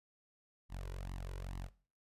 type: tone with flanger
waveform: sawtooth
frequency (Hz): 45.72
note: F#1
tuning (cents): -20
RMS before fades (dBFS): -43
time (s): 0.69-1.7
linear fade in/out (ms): 50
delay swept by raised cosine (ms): 0.99 to 2.09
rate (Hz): 2.3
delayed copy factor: +1
effects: noise-tail reverb RT60 0.4 s tail -18 dB re dry + resampled to 32000 Hz